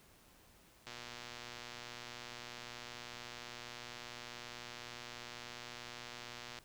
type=click train; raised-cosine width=0.2 ms; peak=-29 dBFS; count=687; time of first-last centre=0.87-6.587 s; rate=120 Hz; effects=pink hiss -64 dBFS RMS until 6.64 s